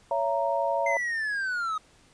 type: chord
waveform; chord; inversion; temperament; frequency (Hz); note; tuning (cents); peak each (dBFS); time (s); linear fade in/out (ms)
sine; A# diminished; first; just; 559.4 / 671.3 / 932.3; C#5 / E5 / A#5; +16 / +31 / 0; -28; 0.11-0.97; 2
type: linear sweep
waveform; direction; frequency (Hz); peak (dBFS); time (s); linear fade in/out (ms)
triangle; down; 2093 to 1244.5; -25; 0.86-1.78; 5
effects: pink hiss -59 dBFS RMS until 2.13 s + resampled to 22050 Hz